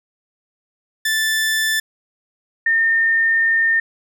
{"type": "tone pair in turn", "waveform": ["sawtooth", "sine"], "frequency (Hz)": [1760, 1817.9], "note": ["A6", "A#6"], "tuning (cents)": [0, -44], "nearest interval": "minor second", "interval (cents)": 56, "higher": "second", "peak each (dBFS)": [-13, -13], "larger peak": "neither", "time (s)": [[1.05, 1.8], [2.66, 3.8]], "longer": "second", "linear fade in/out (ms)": 5, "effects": []}